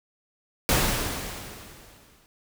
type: noise with exponential decay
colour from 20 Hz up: pink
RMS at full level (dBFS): -20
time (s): 0.69-2.26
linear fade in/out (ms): 0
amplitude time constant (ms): 340
effects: none